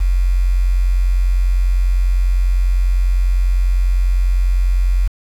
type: tone with quantisation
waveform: sine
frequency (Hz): 45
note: F#1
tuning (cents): -47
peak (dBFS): -11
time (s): 0-5.08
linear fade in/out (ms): 10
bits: 6
effects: none